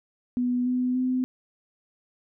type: tone with pitch steps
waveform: sine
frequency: 246.9 / 250.9 / 255 Hz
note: B3 / B3 / C4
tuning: 0 / +28 / -44 cents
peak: -22 dBFS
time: 0.37-1.24 s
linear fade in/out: 0 ms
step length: 290 ms
effects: none